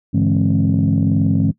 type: tone cluster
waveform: sine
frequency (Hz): 100.9 / 146.6 / 167.8 / 210.2 / 269.1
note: G#2 / D3 / E3 / G#3 / C4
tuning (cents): -49 / -3 / +31 / +21 / +49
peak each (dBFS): -18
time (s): 0.13-1.52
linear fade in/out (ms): 20
effects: noise-tail reverb RT60 0.1 s tail -18 dB re dry + tanh soft clip ceiling -6 dBFS